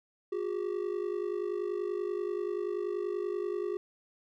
triangle ring-modulated tone, 384.5 Hz, G4, 33 cents flat, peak -26 dBFS, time 0.32-3.77 s, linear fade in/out 0 ms, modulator 25.2 Hz, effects none

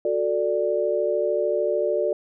sine chord, D major, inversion first, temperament just, 367.1 / 440.5 / 587.3 Hz, F#4 / A4 / D5, -14 / +2 / 0 cents, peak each -26 / -25 / -23 dBFS, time 0.05-2.13 s, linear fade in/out 2 ms, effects none

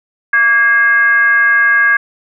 sine tone with frequency modulation, 1636 Hz, G#6, 26 cents flat, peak -7 dBFS, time 0.33-1.97 s, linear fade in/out 5 ms, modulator 480 Hz, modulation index 0.56, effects none

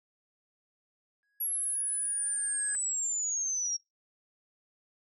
triangle tone with exponential growth, 1661.2 Hz, G#6, in tune, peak -34 dBFS, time 1.23-2.75 s, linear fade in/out 0 ms, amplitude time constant 330 ms
sine linear sweep, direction down, 11390 to 5580 Hz, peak -29 dBFS, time 1.4-3.77 s, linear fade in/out 10 ms
effects noise-tail reverb RT60 0.2 s tail -24 dB re dry

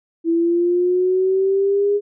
sine linear sweep, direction up, 329.6 to 411.7 Hz, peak -14 dBFS, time 0.24-2.01 s, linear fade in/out 50 ms, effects none

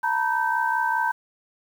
sine tone cluster, 901 / 966 / 1550 Hz, A5 / B5 / G6, +41 / -39 / -20 cents, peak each -25 dBFS, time 0.03-1.12 s, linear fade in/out 10 ms, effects 8-bit

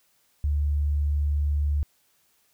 sine tone, 73 Hz, D2, 10 cents flat, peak -21 dBFS, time 0.44-1.83 s, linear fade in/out 0 ms, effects white hiss -66 dBFS RMS until 2.53 s

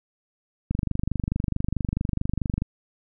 click train, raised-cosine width 5 ms, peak -12 dBFS, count 48, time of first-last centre 0.71-2.621 s, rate 24.6 Hz, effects none

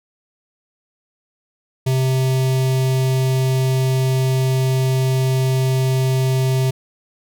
square tone with notch filter, 130.81 Hz, C3, in tune, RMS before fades -17 dBFS, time 1.86-6.71 s, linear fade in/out 10 ms, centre 1400 Hz, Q 1.1, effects none

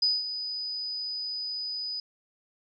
sine tone with ADSR envelope, 4978 Hz, D#8, in tune, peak -20 dBFS, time 0.02-2 s, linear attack 7 ms, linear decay 200 ms, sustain -11 dB, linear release 3 ms, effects none

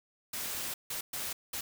white noise bursts at uneven times, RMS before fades -37 dBFS, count 4, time 0.33-0.74 / 0.9-1.01 / 1.13-1.33 / 1.53-1.61 s, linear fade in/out 5 ms, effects none

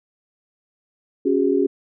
sine chord, C# suspended fourth, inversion none, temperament equal with one note detuned, 277.2 / 370 / 409.6 Hz, C#4 / F#4 / G#4, 0 / 0 / -24 cents, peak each -20 dBFS, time 1.25-1.67 s, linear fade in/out 10 ms, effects none

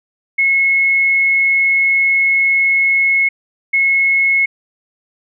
sine tone pair in turn, 2179 / 2179 Hz, C#7 / C#7, -30 / -30 cents, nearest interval unison, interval 0 cents, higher neither, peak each -10 dBFS, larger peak neither, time 0.38-3.29 / 3.73-4.46 s, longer first, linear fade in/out 10 ms, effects none

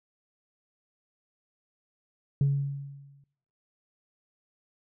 sine tone with exponential decay, 140 Hz, C#3, 18 cents sharp, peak -17 dBFS, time 2.41-3.24 s, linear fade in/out 2 ms, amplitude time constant 180 ms, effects noise-tail reverb RT60 0.8 s tail -20 dB re dry + tanh soft clip ceiling -18 dBFS

